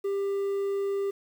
triangle tone with quantisation, 396.6 Hz, G4, 20 cents sharp, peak -24 dBFS, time 0.04-1.11 s, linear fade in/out 10 ms, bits 9, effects none

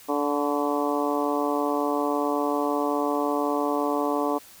harmonic tone with a mistuned harmonic, 145.5 Hz, D3, 16 cents flat, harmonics 2 / 3 / 4 / 5 / 6 / 7 / 8, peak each -27 / -29 / -30 / -31 / -32 / -32 / -33 dBFS, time 0.08-4.39 s, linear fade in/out 20 ms, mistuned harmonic 8, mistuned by -41 cents, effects white hiss -49 dBFS RMS until 4.6 s

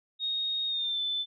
sine tone with pitch glide, 3729 to 3520 Hz, A#7 to A7, 0 to 0 cents, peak -28 dBFS, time 0.19-1.26 s, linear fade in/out 50 ms, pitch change -100 cents, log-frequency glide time 0.67-1 s, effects none

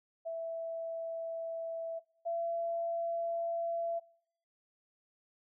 sine tone pair in turn, 660 / 674.6 Hz, E5 / E5, +2 / +40 cents, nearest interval unison, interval 38 cents, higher second, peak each -35 / -32 dBFS, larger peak second, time 0.25-2 / 2.25-4 s, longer neither, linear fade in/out 20 ms, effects noise-tail reverb RT60 0.7 s tail -24 dB re dry

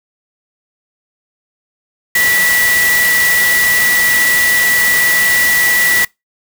sine tone in noise, 1953 Hz, B6, 20 cents flat, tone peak -10 dBFS, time 2.15-6.05 s, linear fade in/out 5 ms, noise white, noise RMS -17 dBFS, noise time 2.15-6.05 s, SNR +4 dB, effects noise-tail reverb RT60 0.2 s tail -25 dB re dry

